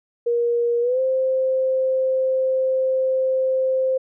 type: tone with pitch glide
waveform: sine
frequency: 473.8 to 522.7 Hz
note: A#4 to C5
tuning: +28 to -2 cents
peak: -17 dBFS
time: 0.26-3.98 s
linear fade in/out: 10 ms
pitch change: +170 cents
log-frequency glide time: 0.81-1 s
effects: none